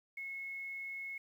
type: tone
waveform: sine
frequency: 2181 Hz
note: C#7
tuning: 29 cents flat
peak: -40 dBFS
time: 0.17-1.18 s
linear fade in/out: 5 ms
effects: 11-bit